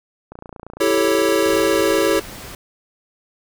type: click train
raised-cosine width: 1 ms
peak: -21 dBFS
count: 50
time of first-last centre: 0.32-2.016 s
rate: 28.9 Hz
type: chord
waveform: square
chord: A dominant seventh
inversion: second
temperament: equal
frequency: 329.6 / 392 / 440 / 554.4 Hz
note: E4 / G4 / A4 / C#5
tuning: 0 / 0 / 0 / 0 cents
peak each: -21 dBFS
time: 0.8-2.2 s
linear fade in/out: 10 ms
type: noise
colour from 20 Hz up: pink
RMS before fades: -35 dBFS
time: 1.46-2.55 s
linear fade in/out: 2 ms
effects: none

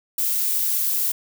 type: noise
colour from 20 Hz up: violet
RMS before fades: -22 dBFS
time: 0.18-1.12 s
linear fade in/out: 5 ms
effects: none

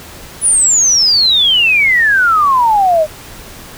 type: exponential sweep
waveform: sine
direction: down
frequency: 10100 to 600 Hz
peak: -7 dBFS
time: 0.41-3.07 s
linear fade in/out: 50 ms
effects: pink hiss -33 dBFS RMS until 3.77 s

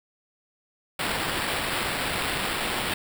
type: noise with sample-and-hold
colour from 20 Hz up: white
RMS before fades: -28 dBFS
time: 0.99-2.94 s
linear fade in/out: 5 ms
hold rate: 6300 Hz
effects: none

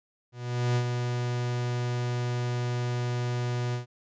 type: tone with ADSR envelope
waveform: 45% pulse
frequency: 122.2 Hz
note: B2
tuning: 18 cents flat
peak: -22 dBFS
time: 0.32-3.86 s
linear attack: 440 ms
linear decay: 72 ms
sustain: -5 dB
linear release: 120 ms
effects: resampled to 16000 Hz

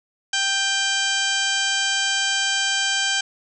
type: harmonic tone with a mistuned harmonic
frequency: 784 Hz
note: G5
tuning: in tune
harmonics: 1 / 2 / 3 / 4 / 5 / 6 / 7 / 8 / 9 / 10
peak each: -32 / -24 / -31 / -24 / -34 / -30 / -33 / -30 / -34 / -31 dBFS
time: 0.33-3.21 s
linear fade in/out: 5 ms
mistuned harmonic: 3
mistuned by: +35 cents
effects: none

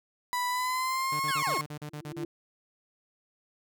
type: tone with pitch glide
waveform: 35% pulse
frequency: 987.8 to 1083.4 Hz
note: B5 to C#6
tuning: 0 to -40 cents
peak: -26 dBFS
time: 0.33-1.61 s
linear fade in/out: 0 ms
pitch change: +160 cents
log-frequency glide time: 0.48-1.24 s
type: tone bursts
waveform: sawtooth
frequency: 149.1 Hz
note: D3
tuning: 27 cents sharp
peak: -33 dBFS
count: 10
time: 1.12-2.242 s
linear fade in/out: 5 ms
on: 78 ms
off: 38 ms
type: linear sweep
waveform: 25% pulse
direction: down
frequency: 1744 to 275.3 Hz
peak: -28 dBFS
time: 1.28-1.58 s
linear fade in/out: 5 ms
type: tone with exponential growth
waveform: sine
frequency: 337.9 Hz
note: E4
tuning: 43 cents sharp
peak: -30 dBFS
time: 1.86-2.25 s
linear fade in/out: 2 ms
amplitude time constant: 84 ms
effects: none

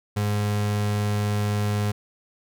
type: tone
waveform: 35% pulse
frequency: 103.83 Hz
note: G#2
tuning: in tune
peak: -20 dBFS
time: 0.16-1.92 s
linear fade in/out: 10 ms
effects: none

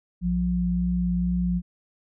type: tone pair together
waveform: sine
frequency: 59.99 / 177.7 Hz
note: B1 / F3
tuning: -50 / +30 cents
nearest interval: octave + perfect fifth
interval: 1880 cents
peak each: -28 / -22 dBFS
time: 0.21-1.62 s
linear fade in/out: 50 ms
effects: none

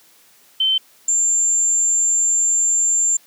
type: tone pair in turn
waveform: sine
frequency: 3088 / 7290 Hz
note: G7 / A#8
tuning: -27 / -40 cents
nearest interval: octave + minor third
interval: 1487 cents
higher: second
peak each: -14 dBFS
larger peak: neither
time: 0.6-0.78 / 1.08-3.17 s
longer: second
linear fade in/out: 5 ms
effects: white hiss -52 dBFS RMS until 3.26 s + high-pass 150 Hz 12 dB/octave

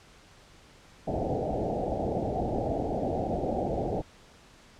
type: low-pass noise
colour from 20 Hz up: white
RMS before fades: -30 dBFS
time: 1.07-4.02 s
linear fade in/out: 10 ms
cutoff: 800 Hz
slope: 96 dB/octave
effects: pink hiss -55 dBFS RMS until 4.79 s + low-pass 7000 Hz 12 dB/octave

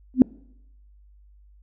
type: tone with exponential growth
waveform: sine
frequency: 255.4 Hz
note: C4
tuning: 42 cents flat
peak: -5 dBFS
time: 0.14-0.22 s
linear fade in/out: 1 ms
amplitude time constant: 16 ms
effects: noise-tail reverb RT60 0.8 s tail -24 dB re dry + added 50 Hz sine -50 dBFS peak until 1.62 s

